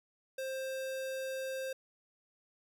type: tone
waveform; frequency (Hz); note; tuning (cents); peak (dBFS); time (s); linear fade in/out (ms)
square; 528; C5; +16; -37; 0.38-1.73; 5
effects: none